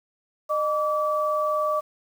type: tone pair together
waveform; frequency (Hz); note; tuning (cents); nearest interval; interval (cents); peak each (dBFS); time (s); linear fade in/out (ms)
sine; 611.3 / 1154; D#5 / D6; -31 / -31; major seventh; 1100; -24; 0.49-1.81; 20
effects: 8-bit